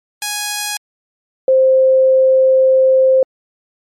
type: tone pair in turn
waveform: 5% pulse / sine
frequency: 830.6 / 524.4 Hz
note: G#5 / C5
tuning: 0 / +4 cents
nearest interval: minor sixth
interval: 796 cents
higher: first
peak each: -7 dBFS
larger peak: neither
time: 0.22-0.77 / 1.48-3.23 s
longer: second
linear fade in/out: 2 ms
effects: MP3 64 kbps